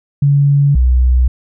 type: tone pair in turn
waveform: sine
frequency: 141.9 / 62.66 Hz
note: C#3 / B1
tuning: +41 / +26 cents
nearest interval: octave + major second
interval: 1415 cents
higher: first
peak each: -7 dBFS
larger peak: neither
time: 0.22-0.75 / 0.75-1.28 s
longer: neither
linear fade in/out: 5 ms
effects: none